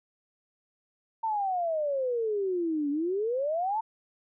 sine exponential two-way sweep, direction down then up, 913 to 281.2 to 913 Hz, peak -26 dBFS, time 1.23-3.81 s, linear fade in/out 10 ms, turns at 2.9 s, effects none

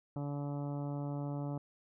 harmonic tone, 143.5 Hz, D3, 40 cents flat, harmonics 1 / 2 / 3 / 4 / 5 / 6 / 7 / 8 / 9, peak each -37 / -41 / -51 / -47 / -51 / -52 / -58 / -59 / -60 dBFS, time 0.16-1.58 s, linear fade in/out 2 ms, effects none

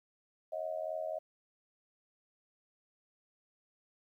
sine tone with amplitude modulation, 634 Hz, D#5, 32 cents sharp, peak -31 dBFS, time 0.52-1.19 s, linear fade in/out 10 ms, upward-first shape sine, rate 83.5 Hz, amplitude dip 90%, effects 12-bit

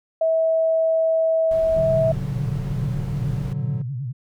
sine tone, 648 Hz, E5, 30 cents flat, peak -16 dBFS, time 0.21-2.12 s, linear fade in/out 5 ms
brown noise, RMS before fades -33 dBFS, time 1.51-3.53 s, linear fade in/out 2 ms
triangle chord, G# half-diminished seventh, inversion none, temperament equal, 103.83 / 123.47 / 146.83 / 185 Hz, G#2 / B2 / D3 / F#3, 0 / 0 / 0 / 0 cents, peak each -32 / -31 / -26 / -30 dBFS, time 1.76-3.82 s, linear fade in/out 5 ms
sine tone with vibrato, 130.1 Hz, C3, 9 cents flat, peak -25 dBFS, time 1.87-4.13 s, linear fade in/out 20 ms, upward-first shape sine, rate 9.4 Hz, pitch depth 180 cents each way
effects none

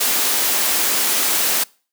white high-pass noise, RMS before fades -18 dBFS, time 0-1.64 s, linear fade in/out 10 ms, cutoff 220 Hz, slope 24 dB/octave, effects noise-tail reverb RT60 0.4 s tail -25 dB re dry

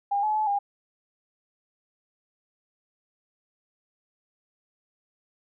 sine tone with pitch steps, 806 / 854 / 860 / 807 Hz, G5 / G#5 / A5 / G#5, +48 / +48 / -40 / -50 cents, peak -22 dBFS, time 0.11-0.59 s, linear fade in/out 10 ms, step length 120 ms, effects none

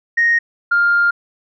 sine tone pair in turn, 1864.7 / 1402.4 Hz, A#6 / F6, 0 / +7 cents, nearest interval perfect fourth, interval 493 cents, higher first, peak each -10 dBFS, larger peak neither, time 0.17-0.39 / 0.71-1.11 s, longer second, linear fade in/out 10 ms, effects tanh soft clip ceiling -6 dBFS

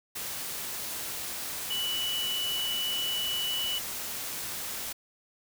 sine tone in noise, 2960 Hz, F#7, in tune, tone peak -29 dBFS, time 1.7-3.79 s, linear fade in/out 10 ms, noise white, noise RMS -36 dBFS, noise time 0.15-4.93 s, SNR +4 dB, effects none

